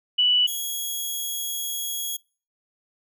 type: tone pair in turn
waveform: sine / 10% pulse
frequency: 2960 / 3322 Hz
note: F#7 / G#7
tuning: 0 / 0 cents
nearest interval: major second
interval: 200 cents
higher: second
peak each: -16 / -19 dBFS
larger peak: first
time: 0.18-0.47 / 0.47-2.17 s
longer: second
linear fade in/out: 10 ms
effects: noise-tail reverb RT60 0.4 s tail -25 dB re dry